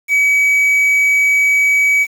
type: tone with quantisation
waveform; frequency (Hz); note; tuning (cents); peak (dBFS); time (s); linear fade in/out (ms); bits
triangle; 2275; C#7; +44; -8; 0.08-2.07; 50; 6
effects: none